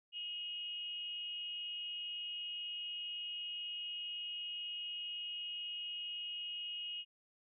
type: tone with frequency modulation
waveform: sine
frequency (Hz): 2878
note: F#7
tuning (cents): -49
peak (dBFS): -40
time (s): 0.12-7.05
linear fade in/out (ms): 50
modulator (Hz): 331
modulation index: 0.34
effects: none